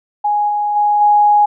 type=tone with level steps; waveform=sine; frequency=830.6 Hz; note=G#5; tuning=in tune; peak=-12 / -14 / -10 / -7 dBFS; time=0.24-1.46 s; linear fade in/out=10 ms; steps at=0.48 / 0.75 / 1 s; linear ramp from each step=20 ms; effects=none